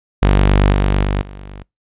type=tone with level steps; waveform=sawtooth; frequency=49 Hz; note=G1; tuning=in tune; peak=-5 / -8 / -11 / -27 dBFS; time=0.22-1.63 s; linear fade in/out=10 ms; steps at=0.72 / 1.04 / 1.21 s; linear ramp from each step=5 ms; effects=noise-tail reverb RT60 0.2 s tail -26 dB re dry + resampled to 8000 Hz